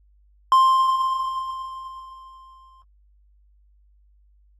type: tone with exponential decay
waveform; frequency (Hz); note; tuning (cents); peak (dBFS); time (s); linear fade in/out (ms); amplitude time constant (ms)
triangle; 1051; C6; +7; -9; 0.52-2.82; 1; 500
effects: added 50 Hz sine -54 dBFS peak until 4.59 s + AAC 32 kbps